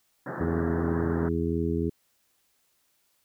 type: band-pass noise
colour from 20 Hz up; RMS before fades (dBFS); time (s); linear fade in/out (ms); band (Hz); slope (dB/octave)
pink; -35; 0.26-1.29; 5; 110 to 1800; 96
type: harmonic tone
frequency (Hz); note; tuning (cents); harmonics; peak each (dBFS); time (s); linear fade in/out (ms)
83.1; E2; +15; 1 / 2 / 3 / 4 / 5; -31 / -31 / -31 / -31 / -31; 0.4-1.9; 10
effects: white hiss -70 dBFS RMS until 3.24 s